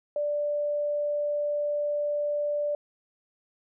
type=tone; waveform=sine; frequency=587.3 Hz; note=D5; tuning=in tune; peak=-25 dBFS; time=0.16-2.75 s; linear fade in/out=2 ms; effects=none